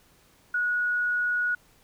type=tone; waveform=sine; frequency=1458 Hz; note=F#6; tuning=26 cents flat; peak=-23 dBFS; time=0.54-1.55 s; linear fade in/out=5 ms; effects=pink hiss -60 dBFS RMS until 1.83 s